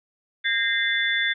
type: tone cluster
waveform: sine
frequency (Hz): 1611 / 1848 / 2071 / 3489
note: G6 / A#6 / C7 / A7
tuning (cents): +47 / -16 / -18 / -15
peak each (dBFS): -26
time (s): 0.44-1.34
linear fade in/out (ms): 20
effects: none